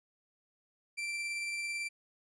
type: tone with tremolo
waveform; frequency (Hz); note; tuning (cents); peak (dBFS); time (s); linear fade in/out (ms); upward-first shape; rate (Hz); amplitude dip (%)
40% pulse; 2349; D7; 0; -33; 0.97-1.89; 20; triangle; 18; 25
effects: resampled to 22050 Hz